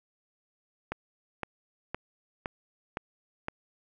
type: click train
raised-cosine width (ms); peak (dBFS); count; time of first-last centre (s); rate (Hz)
0.5; -17; 6; 0.92-3.484; 1.95
effects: none